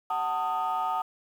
sine chord, D# diminished, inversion first, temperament just, 746.7 / 896 / 1244.5 Hz, F#5 / A5 / D#6, +16 / +31 / 0 cents, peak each -29 dBFS, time 0.1-1.02 s, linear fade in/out 5 ms, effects tanh soft clip ceiling -21 dBFS + 9-bit

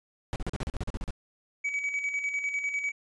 brown noise bursts, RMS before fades -31 dBFS, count 12, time 0.33-1.107 s, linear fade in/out 0 ms, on 29 ms, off 39 ms
triangle tone with tremolo, 2272 Hz, C#7, 42 cents sharp, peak -25 dBFS, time 1.64-2.92 s, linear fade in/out 10 ms, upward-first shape square, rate 10 Hz, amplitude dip 50%
effects resampled to 22050 Hz

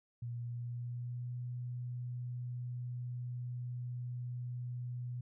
sine tone with pitch glide, 119.3 to 122.94 Hz, A#2 to B2, +41 to -7 cents, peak -38 dBFS, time 0.22-5.21 s, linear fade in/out 5 ms, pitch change +52 cents, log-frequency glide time 0.38-1.37 s, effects none

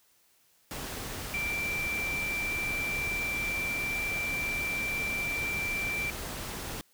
sine tone in noise, 2349 Hz, D7, in tune, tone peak -30 dBFS, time 1.34-6.1 s, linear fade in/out 0 ms, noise pink, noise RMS -38 dBFS, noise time 0.71-6.81 s, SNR +5 dB, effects white hiss -66 dBFS RMS until 6.93 s

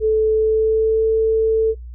sine tone with pitch glide, 436.3 to 443.4 Hz, A4 to A4, -15 to +13 cents, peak -13 dBFS, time 0-1.75 s, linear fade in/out 50 ms, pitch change +28 cents, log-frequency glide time 0.32-1.07 s, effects noise-tail reverb RT60 0.2 s tail -26 dB re dry + added 60 Hz sine -31 dBFS peak until 1.94 s

